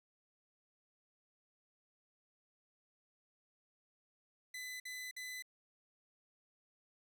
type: tone bursts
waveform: sawtooth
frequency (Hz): 2008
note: B6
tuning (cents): +28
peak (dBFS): -40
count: 3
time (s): 4.54-5.424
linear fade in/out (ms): 5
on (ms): 260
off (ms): 52
effects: none